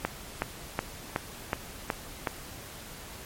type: click train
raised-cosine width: 0.5 ms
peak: -11 dBFS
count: 7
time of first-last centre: 0.05-2.272 s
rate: 2.7 Hz
effects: pink hiss -44 dBFS RMS until 3.25 s + MP3 64 kbps